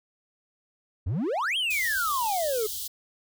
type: exponential two-way sweep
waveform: triangle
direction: up then down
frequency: 77.78 to 3283 to 411.9 Hz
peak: -23 dBFS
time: 1.06-2.67 s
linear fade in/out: 10 ms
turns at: 1.57 s
type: band-stop noise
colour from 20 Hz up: white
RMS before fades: -34 dBFS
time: 1.7-2.88 s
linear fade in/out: 10 ms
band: 100 to 3000 Hz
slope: 96 dB/octave
effects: none